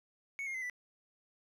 triangle tone with pitch steps, 2217 / 2134 / 2054 / 1977.4 Hz, C#7 / C7 / C7 / B6, 0 / +34 / -33 / +2 cents, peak -35 dBFS, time 0.39-0.698 s, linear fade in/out 0 ms, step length 77 ms, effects none

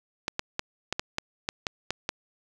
clicks, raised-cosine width 0.2 ms, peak -10 dBFS, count 10, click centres 0.281 / 0.394 / 0.594 / 0.926 / 0.995 / 1.184 / 1.489 / 1.668 / 1.906 / 2.091 s, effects none

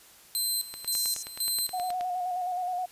10% pulse tone with tremolo, 4105 Hz, C8, 34 cents flat, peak -19 dBFS, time 0.35-1.91 s, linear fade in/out 0 ms, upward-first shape square, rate 1.9 Hz, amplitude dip 80%
click train, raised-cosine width 0.2 ms, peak -22 dBFS, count 13, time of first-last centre 0.74-2.01 s, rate 9.45 Hz
white band-pass noise, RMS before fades -38 dBFS, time 0.92-1.23 s, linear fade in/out 5 ms, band 5300 to 9600 Hz, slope 96 dB/octave
sine tone with vibrato, 725 Hz, F#5, 35 cents flat, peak -28 dBFS, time 1.73-2.86 s, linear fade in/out 10 ms, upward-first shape square, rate 9.5 Hz, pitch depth 31 cents each way
effects white hiss -54 dBFS RMS until 2.91 s + resampled to 32000 Hz

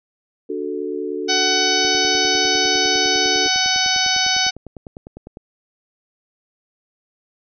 sine chord, D major, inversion none, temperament equal, 293.7 / 370 / 440 Hz, D4 / F#4 / A4, 0 / 0 / 0 cents, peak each -28 / -26 / -26 dBFS, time 0.49-3.48 s, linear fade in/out 10 ms
harmonic tone, 750 Hz, F#5, 23 cents sharp, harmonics 1 / 2 / 3 / 4 / 5 / 6 / 7 / 8, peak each -24 / -24 / -24 / -24 / -24 / -24 / -24 / -24 dBFS, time 1.28-4.51 s, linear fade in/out 20 ms
click train, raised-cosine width 2 ms, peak -22 dBFS, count 36, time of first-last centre 1.85-5.371 s, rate 9.94 Hz
effects none

